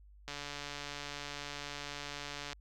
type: click train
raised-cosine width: 0.2 ms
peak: -24 dBFS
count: 325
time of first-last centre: 0.28-2.53 s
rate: 144 Hz
effects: added 50 Hz sine -55 dBFS peak until 2.6 s